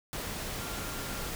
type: tone in noise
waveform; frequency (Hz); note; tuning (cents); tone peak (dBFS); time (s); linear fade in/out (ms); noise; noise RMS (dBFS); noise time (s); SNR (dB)
sine; 1390; F6; -9; -46; 0.6-1.29; 0; pink; -37; 0.13-1.35; -12
effects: none